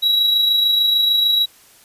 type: tone with amplitude modulation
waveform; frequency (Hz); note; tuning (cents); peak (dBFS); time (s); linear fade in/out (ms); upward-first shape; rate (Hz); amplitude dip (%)
triangle; 3882; B7; -31; -10; 0.02-1.46; 20; sine; 26.7; 35
effects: white hiss -49 dBFS RMS until 1.84 s + resampled to 32000 Hz